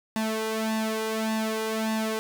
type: tone with flanger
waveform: sawtooth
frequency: 220 Hz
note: A3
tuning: in tune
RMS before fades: -28 dBFS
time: 0.16-2.19 s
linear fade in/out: 0 ms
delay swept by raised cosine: 1.1 to 2.07 ms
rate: 1.7 Hz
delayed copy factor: +0.75
effects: none